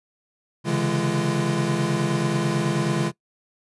square tone cluster, 135.7 / 145 / 164.8 / 208.3 / 340.8 Hz, C#3 / D3 / E3 / G#3 / F4, -36 / -22 / 0 / +5 / -42 cents, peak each -28 dBFS, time 0.64-3.12 s, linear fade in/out 50 ms, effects noise-tail reverb RT60 0.1 s tail -20 dB re dry + resampled to 24000 Hz

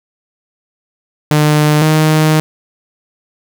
sawtooth tone pair in turn, 150.8 / 155.58 Hz, D3 / D#3, +46 / 0 cents, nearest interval minor second, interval 54 cents, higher second, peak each -4 dBFS, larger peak neither, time 1.31-1.82 / 1.82-2.4 s, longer second, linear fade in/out 0 ms, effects none

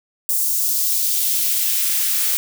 blue noise with high-pass filter sweep, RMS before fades -19 dBFS, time 0.29-2.37 s, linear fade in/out 0 ms, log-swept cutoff 7700 to 1200 Hz, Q 0.92, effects none

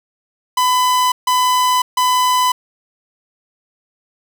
45% pulse tone bursts, 1003 Hz, B5, 26 cents sharp, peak -12 dBFS, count 3, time 0.57-2.52 s, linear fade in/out 5 ms, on 550 ms, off 150 ms, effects none

